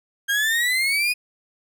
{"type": "exponential sweep", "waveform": "35% pulse", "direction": "up", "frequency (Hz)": [1603, 2500], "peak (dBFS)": -17, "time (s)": [0.28, 1.14], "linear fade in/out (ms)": 20, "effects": []}